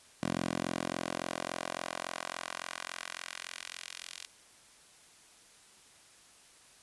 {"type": "tone with high-pass filter sweep", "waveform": "10% pulse", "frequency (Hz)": 43.56, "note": "F1", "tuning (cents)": -4, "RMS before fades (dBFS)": -39, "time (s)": [0.23, 4.26], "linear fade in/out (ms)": 0, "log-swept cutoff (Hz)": [210, 3300], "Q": 0.91, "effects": ["white hiss -59 dBFS RMS until 6.82 s", "resampled to 24000 Hz"]}